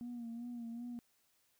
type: tone with vibrato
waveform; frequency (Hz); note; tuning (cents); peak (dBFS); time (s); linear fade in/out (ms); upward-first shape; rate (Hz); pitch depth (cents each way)
sine; 236.5; A#3; +25; -40; 0.01-0.99; 0; sine; 2.6; 48
effects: tanh soft clip ceiling -39 dBFS + white hiss -75 dBFS RMS until 1.59 s